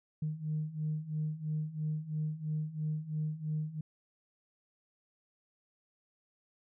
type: beating tone pair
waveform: sine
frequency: 152.3 / 155.3 Hz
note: D#3 / D#3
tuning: -37 / -3 cents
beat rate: 3 Hz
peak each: -37 / -34 dBFS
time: 0.22-3.81 s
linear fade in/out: 5 ms
effects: tanh soft clip ceiling -26 dBFS